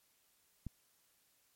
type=click; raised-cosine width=5 ms; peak=-29 dBFS; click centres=0.667 s; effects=white hiss -73 dBFS RMS until 1.55 s + MP3 64 kbps